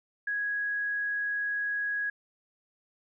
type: tone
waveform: sine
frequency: 1661.2 Hz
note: G#6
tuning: in tune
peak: -28 dBFS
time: 0.27-2.1 s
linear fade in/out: 5 ms
effects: none